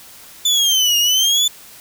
30% pulse exponential two-way sweep, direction down then up, 3520 to 2826 to 3520 Hz, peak -10 dBFS, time 0.45-1.48 s, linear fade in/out 5 ms, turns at 0.98 s, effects white hiss -41 dBFS RMS until 1.8 s

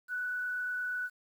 sine tone with frequency modulation, 1483 Hz, F#6, 4 cents sharp, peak -32 dBFS, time 0.08-1.1 s, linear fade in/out 50 ms, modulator 28.5 Hz, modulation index 0.51, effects 10-bit

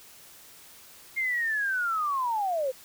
sine linear sweep, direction down, 2136 to 497.3 Hz, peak -25 dBFS, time 1.16-2.72 s, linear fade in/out 20 ms, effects white hiss -51 dBFS RMS until 2.84 s

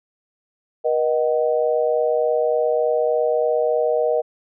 sine tone cluster, 478.6 / 622 / 751 Hz, A#4 / D#5 / F#5, +46 / -1 / +26 cents, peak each -19 / -20 / -27 dBFS, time 0.84-4.22 s, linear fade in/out 20 ms, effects none

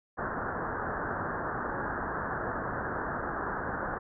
white low-pass noise, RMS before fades -34 dBFS, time 0.17-3.99 s, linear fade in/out 20 ms, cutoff 1700 Hz, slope 96 dB/octave, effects none

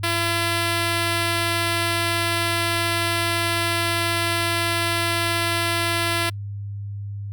5% pulse tone, 338.4 Hz, E4, 45 cents sharp, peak -9 dBFS, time 0.03-6.3 s, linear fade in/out 10 ms, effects added 101 Hz sine -28 dBFS peak until 7.32 s + Opus 48 kbps

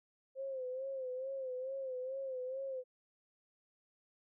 sine tone with vibrato, 523.3 Hz, C5, in tune, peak -38 dBFS, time 0.35-2.84 s, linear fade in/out 50 ms, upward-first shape sine, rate 2.3 Hz, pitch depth 67 cents each way, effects none

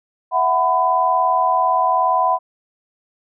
sine chord, E suspended second, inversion none, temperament equal with one note detuned, 659.3 / 740 / 1002.7 Hz, E5 / F#5 / B5, 0 / 0 / +26 cents, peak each -22 / -18 / -16 dBFS, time 0.31-2.39 s, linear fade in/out 50 ms, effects none

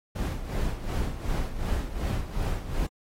brown noise with tremolo, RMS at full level -26 dBFS, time 0.15-2.87 s, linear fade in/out 10 ms, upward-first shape sine, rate 2.7 Hz, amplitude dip 70%, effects AAC 48 kbps

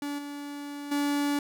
45% pulse tone with level steps, 287.8 Hz, D4, 35 cents flat, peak -31 / -36 / -25 dBFS, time 0.02-1.39 s, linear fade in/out 2 ms, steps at 0.18 / 0.91 s, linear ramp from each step 10 ms, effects none

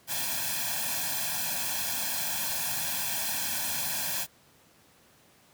white noise with comb filter, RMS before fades -31 dBFS, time 0.07-4.27 s, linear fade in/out 50 ms, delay 1.2 ms, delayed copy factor +0.95, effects pink hiss -60 dBFS RMS until 5.53 s + high-pass 100 Hz 12 dB/octave

